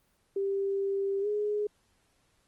sine tone with pitch glide, 393.8 to 417.2 Hz, G4 to G#4, +8 to +8 cents, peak -27 dBFS, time 0.36-1.67 s, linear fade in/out 5 ms, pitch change +100 cents, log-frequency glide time 1.21-1.27 s, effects pink hiss -70 dBFS RMS until 2.47 s + Opus 24 kbps

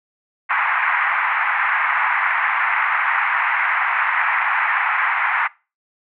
white band-pass noise, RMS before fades -19 dBFS, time 0.49-5.48 s, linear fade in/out 20 ms, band 830 to 2200 Hz, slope 48 dB/octave, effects noise-tail reverb RT60 0.3 s tail -22 dB re dry

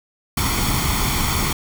pink noise with comb filter, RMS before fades -20 dBFS, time 0.37-1.53 s, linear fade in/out 5 ms, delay 0.9 ms, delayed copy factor +0.65, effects none

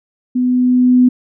sine tone with level ramp, 250.3 Hz, B3, 23 cents sharp, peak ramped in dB -12 to -5 dBFS, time 0.35-1.09 s, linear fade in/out 10 ms, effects none

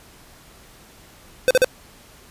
square tone bursts, 512 Hz, C5, 38 cents flat, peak -12 dBFS, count 3, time 1.48-1.645 s, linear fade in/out 0 ms, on 27 ms, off 42 ms, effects pink hiss -48 dBFS RMS until 2.3 s + resampled to 32000 Hz

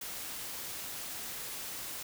white noise, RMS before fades -41 dBFS, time 0.01-2.03 s, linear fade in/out 5 ms, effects none

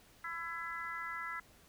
harmonic tone, 334.8 Hz, E4, 27 cents sharp, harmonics 3 / 4 / 5 / 6, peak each -48 / -42 / -45 / -44 dBFS, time 0.24-1.4 s, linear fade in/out 5 ms, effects pink hiss -63 dBFS RMS until 1.68 s

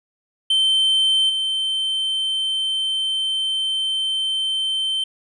triangle tone with level steps, 3100 Hz, G7, 20 cents flat, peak -13 / -18 dBFS, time 0.5-5.04 s, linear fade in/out 5 ms, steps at 1.29 s, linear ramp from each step 10 ms, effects resampled to 24000 Hz

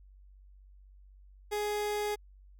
30% pulse tone, 416.9 Hz, G#4, 7 cents sharp, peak -28 dBFS, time 1.51-2.16 s, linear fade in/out 20 ms, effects added 48 Hz sine -53 dBFS peak until 2.59 s

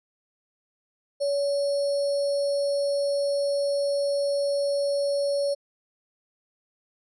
sine tone with sample-and-hold, 565 Hz, C#5, 33 cents sharp, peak -22 dBFS, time 1.2-5.55 s, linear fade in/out 20 ms, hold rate 4900 Hz, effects resampled to 24000 Hz

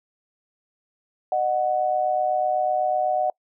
sine tone pair together, 612 / 740 Hz, D#5 / F#5, -29 / 0 cents, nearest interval minor third, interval 329 cents, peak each -24 / -21 dBFS, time 1.32-3.3 s, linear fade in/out 2 ms, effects noise-tail reverb RT60 0.1 s tail -26 dB re dry

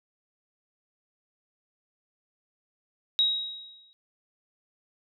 sine tone with exponential decay, 3809 Hz, A#7, 37 cents sharp, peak -18 dBFS, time 3.19-3.93 s, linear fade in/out 0 ms, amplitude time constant 160 ms, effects none

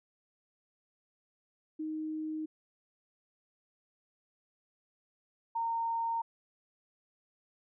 sine tone pair in turn, 311.8 / 919.1 Hz, D#4 / A#5, +4 / -25 cents, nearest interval octave + perfect fifth, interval 1871 cents, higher second, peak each -34 / -30 dBFS, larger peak second, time 1.79-2.46 / 5.55-6.22 s, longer neither, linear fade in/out 10 ms, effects none

